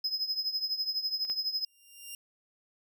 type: tone with tremolo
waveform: triangle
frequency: 5080 Hz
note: D#8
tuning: 35 cents sharp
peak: -25 dBFS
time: 0.04-1.65 s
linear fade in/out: 5 ms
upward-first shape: triangle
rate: 12 Hz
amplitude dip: 85%
type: clicks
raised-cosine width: 0.3 ms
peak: -38 / -29 dBFS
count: 2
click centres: 1.251 / 1.299 s
type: tone with exponential growth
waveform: 10% pulse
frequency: 2794 Hz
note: F7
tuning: in tune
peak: -30 dBFS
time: 1.5-2.15 s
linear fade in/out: 2 ms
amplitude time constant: 140 ms
effects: none